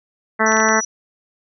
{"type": "harmonic tone", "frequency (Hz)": 219.6, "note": "A3", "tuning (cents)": -3, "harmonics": [1, 2, 3, 4, 5, 6, 7, 8, 9], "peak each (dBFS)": [-22, -22, -22, -22, -22, -22, -22, -22, -22], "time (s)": [0.39, 0.81], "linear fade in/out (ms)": 20}
{"type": "tone", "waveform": "sine", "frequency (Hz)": 5860, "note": "F#8", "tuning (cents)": -18, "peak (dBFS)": -22, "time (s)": [0.46, 0.85], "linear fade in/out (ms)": 5}
{"type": "clicks", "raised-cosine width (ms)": 0.3, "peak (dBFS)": -14, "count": 4, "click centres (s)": [0.521, 0.569, 0.602, 0.688]}
{"effects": []}